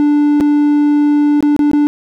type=tone with dropouts; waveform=triangle; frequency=293.7 Hz; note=D4; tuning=in tune; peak=-6 dBFS; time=0-1.87 s; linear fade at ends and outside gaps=0 ms; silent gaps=0.402-0.408 / 1.406-1.426 / 1.564-1.592 / 1.714-1.733 s; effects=none